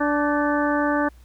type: harmonic tone with a mistuned harmonic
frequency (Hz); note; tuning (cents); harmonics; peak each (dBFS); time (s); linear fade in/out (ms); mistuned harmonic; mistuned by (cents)
292.1; D4; -9; 1 / 2 / 3 / 4 / 5 / 6; -22 / -25 / -27 / -28 / -29 / -30; 0-1.09; 10; 5; +55
effects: added 60 Hz sine -45 dBFS peak until 1.24 s + pink hiss -59 dBFS RMS until 1.24 s